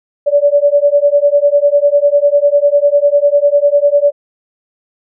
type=beating tone pair; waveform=sine; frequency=571 / 581 Hz; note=D5 / D5; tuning=-49 / -19 cents; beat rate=10 Hz; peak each=-10 dBFS; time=0.26-4.12 s; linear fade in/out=20 ms; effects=none